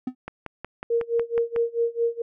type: tone with exponential decay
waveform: triangle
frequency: 254.3 Hz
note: C4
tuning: 49 cents flat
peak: -19 dBFS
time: 0.07-0.15 s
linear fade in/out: 5 ms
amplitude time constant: 16 ms
type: click train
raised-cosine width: 0.5 ms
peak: -18 dBFS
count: 8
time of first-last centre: 0.28-1.562 s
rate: 5.46 Hz
type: tone with tremolo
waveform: sine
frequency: 466.2 Hz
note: A#4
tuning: in tune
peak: -18 dBFS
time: 0.9-2.22 s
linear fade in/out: 5 ms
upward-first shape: sine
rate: 4.6 Hz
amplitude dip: 95%
effects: none